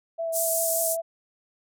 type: tone with vibrato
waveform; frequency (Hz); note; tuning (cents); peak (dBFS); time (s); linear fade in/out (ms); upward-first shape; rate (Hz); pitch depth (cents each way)
sine; 659.3; E5; 0; -26; 0.18-1.02; 20; triangle; 5.2; 16
type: band-pass noise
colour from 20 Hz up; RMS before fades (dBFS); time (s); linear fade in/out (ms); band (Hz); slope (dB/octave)
white; -27; 0.32-0.97; 50; 7200 to 13000; 24
effects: none